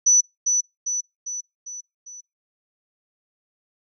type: tone with echo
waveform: sine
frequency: 5960 Hz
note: F#8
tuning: 12 cents sharp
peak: -12 dBFS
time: 0.06-0.21 s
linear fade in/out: 10 ms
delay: 400 ms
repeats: 5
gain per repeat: -5 dB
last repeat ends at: 2.21 s
effects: noise-tail reverb RT60 0.2 s tail -25 dB re dry